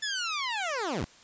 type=linear sweep; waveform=15% pulse; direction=down; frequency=1760 to 49 Hz; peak=-23 dBFS; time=0.02-1.05 s; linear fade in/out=10 ms; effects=white hiss -55 dBFS RMS until 1.23 s + resampled to 16000 Hz